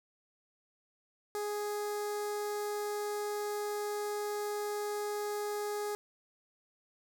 sawtooth tone with notch filter, 415.3 Hz, G#4, in tune, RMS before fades -36 dBFS, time 1.35-5.95 s, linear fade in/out 0 ms, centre 2800 Hz, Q 1, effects 10-bit

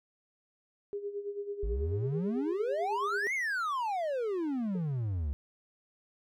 sine tone with tremolo, 406.1 Hz, G#4, 39 cents flat, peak -32 dBFS, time 0.93-3.27 s, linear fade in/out 0 ms, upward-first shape sine, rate 9.1 Hz, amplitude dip 70%
triangle exponential two-way sweep, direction up then down, 48 to 2217 to 67 Hz, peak -28 dBFS, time 1.63-5.33 s, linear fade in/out 0 ms, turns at 3.34 s
sine tone with exponential decay, 436.6 Hz, A4, 13 cents flat, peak -36 dBFS, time 4.75-4.87 s, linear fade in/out 2 ms, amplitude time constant 24 ms
effects none

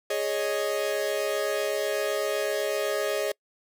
45% pulse chord, Ab suspended fourth, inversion none, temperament equal, 415.3 / 554.4 / 622.3 Hz, Ab4 / Db5 / Eb5, 0 / 0 / 0 cents, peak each -30 dBFS, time 0.1-3.32 s, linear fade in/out 5 ms, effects noise-tail reverb RT60 0.1 s tail -26 dB re dry

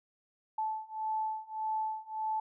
sine beating tone pair, 871 / 872.7 Hz, A5 / A5, -18 / -14 cents, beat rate 1.7 Hz, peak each -36 / -35 dBFS, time 0.58-2.4 s, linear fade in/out 5 ms, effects none

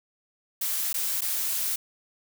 blue noise with dropouts, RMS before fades -28 dBFS, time 0.61-1.76 s, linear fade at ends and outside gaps 5 ms, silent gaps 0.93-0.941 / 1.209-1.217 s, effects none

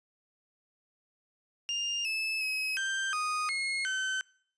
35% pulse tone with pitch steps, 2808 / 2614 / 2554 / 1572 / 1240 / 2159 / 1533 Hz, F7 / E7 / D#7 / G6 / D#6 / C#7 / G6, +9 / -15 / +45 / +4 / -6 / -46 / -39 cents, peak -28 dBFS, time 1.69-4.21 s, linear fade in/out 0 ms, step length 360 ms, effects noise-tail reverb RT60 0.6 s tail -25 dB re dry + resampled to 22050 Hz

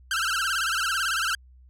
sawtooth tone with vibrato, 1449 Hz, F#6, 37 cents flat, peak -20 dBFS, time 0.11-1.35 s, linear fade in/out 2 ms, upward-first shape sine, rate 18 Hz, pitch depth 180 cents each way, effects added 63 Hz sine -49 dBFS peak until 1.69 s + low-pass 12000 Hz 12 dB/octave

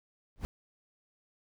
brown noise with exponential growth, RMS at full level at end -29 dBFS, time 0.36-0.45 s, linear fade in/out 0 ms, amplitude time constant 19 ms, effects none

